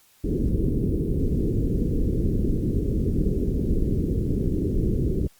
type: low-pass noise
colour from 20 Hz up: pink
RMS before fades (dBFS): -23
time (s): 0.24-5.27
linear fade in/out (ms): 5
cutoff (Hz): 430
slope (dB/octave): 48
effects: white hiss -58 dBFS RMS until 5.39 s + Opus 48 kbps